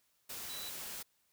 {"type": "tone in noise", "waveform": "sine", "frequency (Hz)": 3951, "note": "B7", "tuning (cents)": 0, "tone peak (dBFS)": -45, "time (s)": [0.49, 0.7], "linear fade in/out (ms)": 10, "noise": "white", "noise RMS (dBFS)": -44, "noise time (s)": [0.29, 1.03], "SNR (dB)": -4, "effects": ["white hiss -75 dBFS RMS until 1.32 s"]}